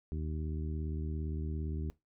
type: harmonic tone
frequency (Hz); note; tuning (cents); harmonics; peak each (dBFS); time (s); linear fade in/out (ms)
77.5; D#2; -6; 1 / 2 / 3 / 4 / 5; -35 / -41 / -45 / -47 / -49; 0.12-1.9; 0
effects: noise-tail reverb RT60 0.2 s tail -20 dB re dry